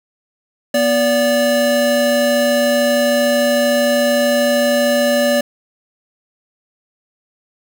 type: tone pair together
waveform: square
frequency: 243.4 / 579 Hz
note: B3 / D5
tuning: -25 / -25 cents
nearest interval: octave + minor third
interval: 1500 cents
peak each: -19 / -14 dBFS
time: 0.74-5.41 s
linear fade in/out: 5 ms
effects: none